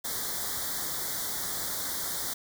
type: band-stop noise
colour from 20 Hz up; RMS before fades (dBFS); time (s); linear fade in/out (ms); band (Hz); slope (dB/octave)
white; -33; 0.04-2.34; 10; 2100 to 3300; 96
effects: none